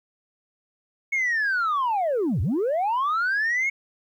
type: linear two-way sweep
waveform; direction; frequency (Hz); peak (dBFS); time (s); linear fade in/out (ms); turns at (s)
sine; down then up; 2207 to 73.42 to 2207; -19; 1.12-3.7; 10; 2.41
effects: tanh soft clip ceiling -19 dBFS + 10-bit